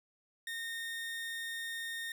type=tone; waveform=30% pulse; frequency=1838 Hz; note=A#6; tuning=25 cents flat; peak=-35 dBFS; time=0.47-2.12 s; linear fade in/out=2 ms; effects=none